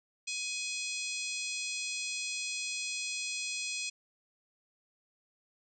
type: harmonic tone with a mistuned harmonic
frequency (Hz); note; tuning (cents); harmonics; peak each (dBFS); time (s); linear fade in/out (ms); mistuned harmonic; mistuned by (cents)
840; G#5; +19; 3 / 4 / 5 / 6 / 7 / 8 / 9 / 10; -38 / -44 / -42 / -45 / -43 / -46 / -44 / -47; 0.27-3.9; 10; 6; -29
effects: none